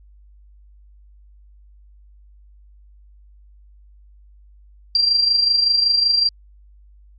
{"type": "tone with amplitude modulation", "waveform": "sine", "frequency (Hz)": 4734, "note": "D8", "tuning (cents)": 13, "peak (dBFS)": -11, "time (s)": [4.95, 6.29], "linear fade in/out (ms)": 2, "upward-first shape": "sine", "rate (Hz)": 25.3, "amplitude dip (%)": 55, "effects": ["added 50 Hz sine -45 dBFS peak until 7.18 s", "MP3 32 kbps"]}